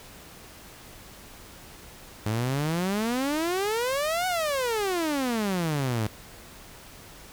sawtooth exponential two-way sweep, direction up then down, 103.83 to 750 to 103.83 Hz, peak -21 dBFS, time 2.26-6.07 s, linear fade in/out 0 ms, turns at 4.27 s, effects pink hiss -47 dBFS RMS until 7.32 s

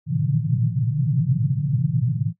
pink band-pass noise, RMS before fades -21 dBFS, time 0.06-2.33 s, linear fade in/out 50 ms, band 110 to 170 Hz, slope 96 dB/octave, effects noise-tail reverb RT60 0.1 s tail -17 dB re dry

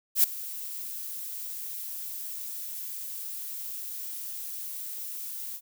violet noise with ADSR envelope, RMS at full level -18 dBFS, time 0.15-5.61 s, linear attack 88 ms, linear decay 6 ms, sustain -19 dB, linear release 63 ms, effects none

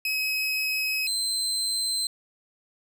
30% pulse tone pair in turn, 2551 / 4101 Hz, D#7 / C8, +43 / -36 cents, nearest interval minor sixth, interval 821 cents, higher second, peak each -22 dBFS, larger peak neither, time 0.05-1.07 / 1.07-2.07 s, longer first, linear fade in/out 2 ms, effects none

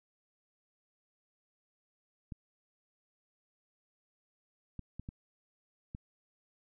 clicks, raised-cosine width 5 ms, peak -29 dBFS, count 5, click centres 2.322 / 4.793 / 4.996 / 5.089 / 5.949 s, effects none

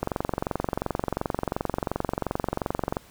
click train, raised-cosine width 1 ms, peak -11 dBFS, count 68, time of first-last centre 0.03-2.969 s, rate 22.8 Hz, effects pink hiss -53 dBFS RMS until 3.1 s

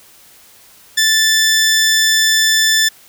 15% pulse tone, 1760 Hz, A6, in tune, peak -4 dBFS, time 0.97-2.89 s, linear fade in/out 10 ms, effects white hiss -45 dBFS RMS until 3.08 s

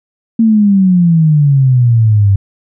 sine exponential sweep, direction down, 229.9 to 96.8 Hz, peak -5 dBFS, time 0.39-2.36 s, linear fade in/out 5 ms, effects none

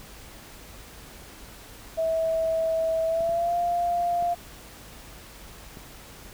sine tone with pitch glide, 650 to 696.7 Hz, E5 to F5, -24 to -4 cents, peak -22 dBFS, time 1.97-4.35 s, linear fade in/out 20 ms, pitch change +120 cents, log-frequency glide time 3.06-3.56 s
clicks, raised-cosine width 3 ms, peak -29 dBFS, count 4, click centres 3.207 / 3.293 / 4.225 / 5.772 s
effects added 50 Hz sine -51 dBFS peak until 6.33 s + pink hiss -46 dBFS RMS until 6.33 s

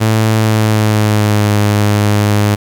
sawtooth tone with pitch glide, 110 to 103.89 Hz, A2 to G#2, 0 to +1 cents, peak -5 dBFS, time 0-2.56 s, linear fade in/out 20 ms, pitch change -99 cents, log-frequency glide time 0.36-1.53 s, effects 7-bit

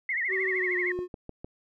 sine tone with vibrato, 1991 Hz, B6, 14 cents sharp, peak -26 dBFS, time 0.09-0.92 s, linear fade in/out 2 ms, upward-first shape triangle, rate 13 Hz, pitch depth 180 cents each way
triangle tone with pitch glide, 380 to 359.9 Hz, F#4 to F#4, +46 to -48 cents, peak -28 dBFS, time 0.28-1.08 s, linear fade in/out 50 ms, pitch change -94 cents, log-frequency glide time 0.45-0.78 s
click train, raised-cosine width 2 ms, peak -25 dBFS, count 4, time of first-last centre 0.99-1.445 s, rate 6.59 Hz
effects none

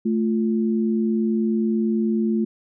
sine tone pair together, 220 / 349.2 Hz, A3 / F4, 0 / 0 cents, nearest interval minor sixth, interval 800 cents, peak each -19 / -25 dBFS, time 0.05-2.45 s, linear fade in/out 10 ms, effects none

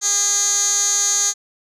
15% pulse tone with band-pass filter, 406.6 Hz, G#4, 37 cents flat, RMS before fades -18 dBFS, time 0.01-1.34 s, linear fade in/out 50 ms, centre 6400 Hz, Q 6.8, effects none

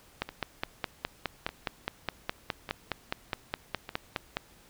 two click trains, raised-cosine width 0.3 ms, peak -13 / -22 dBFS, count 21 / 4, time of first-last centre 0.22-4.369 / 0.29-3.891 s, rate 4.82 / 0.833 Hz, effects pink hiss -58 dBFS RMS until 4.69 s

